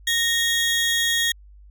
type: tone pair together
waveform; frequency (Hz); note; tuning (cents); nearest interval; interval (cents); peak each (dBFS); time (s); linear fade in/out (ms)
30% pulse; 1860 / 3314; A#6 / G#7; -4 / -4; minor seventh; 1000; -19; 0.07-1.32; 5
effects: added 50 Hz sine -44 dBFS peak until 1.7 s